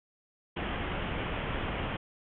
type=low-pass noise; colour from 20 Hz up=pink; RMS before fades=-34 dBFS; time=0.56-1.97 s; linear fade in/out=10 ms; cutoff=3300 Hz; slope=96 dB/octave; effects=none